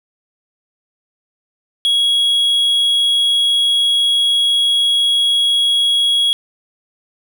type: tone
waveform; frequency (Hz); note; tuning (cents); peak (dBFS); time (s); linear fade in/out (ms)
triangle; 3322; G#7; 0; -10; 1.85-6.33; 0
effects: none